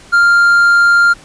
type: tone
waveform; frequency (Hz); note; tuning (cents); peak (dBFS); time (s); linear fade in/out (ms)
triangle; 1396.9; F6; 0; -4; 0.12-1.14; 20
effects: pink hiss -40 dBFS RMS until 1.24 s + resampled to 22050 Hz